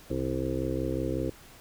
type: harmonic tone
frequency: 65.4 Hz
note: C2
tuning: in tune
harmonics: 1 / 2 / 4 / 5 / 6 / 7 / 8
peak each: -36 / -35 / -35 / -33 / -37 / -37 / -36 dBFS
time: 0.1-1.3 s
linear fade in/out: 5 ms
effects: pink hiss -52 dBFS RMS until 1.6 s